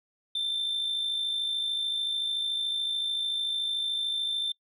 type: tone with amplitude modulation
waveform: sine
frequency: 3563 Hz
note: A7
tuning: 21 cents sharp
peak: -23 dBFS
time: 0.35-4.52 s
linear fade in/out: 5 ms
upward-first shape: sine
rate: 53.6 Hz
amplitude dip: 50%
effects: noise-tail reverb RT60 0.1 s tail -24 dB re dry + tanh soft clip ceiling -25 dBFS